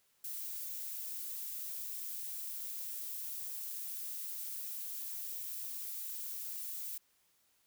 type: noise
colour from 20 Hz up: violet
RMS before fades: -42 dBFS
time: 0.24-6.98 s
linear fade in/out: 5 ms
effects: white hiss -73 dBFS RMS until 7.66 s